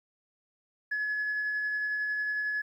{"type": "tone with tremolo", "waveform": "sine", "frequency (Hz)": 1700, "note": "G#6", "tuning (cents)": 40, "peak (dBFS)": -26, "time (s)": [0.91, 2.62], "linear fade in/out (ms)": 10, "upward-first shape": "sine", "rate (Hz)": 11, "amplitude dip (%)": 25, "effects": ["tanh soft clip ceiling -25 dBFS", "11-bit"]}